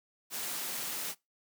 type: noise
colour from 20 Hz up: white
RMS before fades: -37 dBFS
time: 0.3-1.15 s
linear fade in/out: 50 ms
effects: noise-tail reverb RT60 0.2 s tail -22 dB re dry + high-pass 150 Hz 12 dB/octave